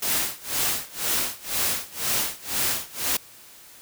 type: noise with tremolo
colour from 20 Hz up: white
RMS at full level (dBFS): -23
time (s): 0.02-3.17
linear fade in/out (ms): 5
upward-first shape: sine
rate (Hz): 2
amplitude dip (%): 95
effects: white hiss -48 dBFS RMS until 3.81 s